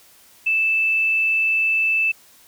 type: tone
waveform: sine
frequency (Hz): 2637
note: E7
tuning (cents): 0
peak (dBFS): -16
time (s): 0.46-2.12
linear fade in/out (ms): 10
effects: white hiss -51 dBFS RMS until 2.47 s